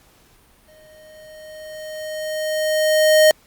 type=tone with exponential growth; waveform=square; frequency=620 Hz; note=D#5; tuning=6 cents flat; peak=-9 dBFS; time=0.68-3.31 s; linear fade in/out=1 ms; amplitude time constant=570 ms; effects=pink hiss -54 dBFS RMS until 3.46 s + Opus 48 kbps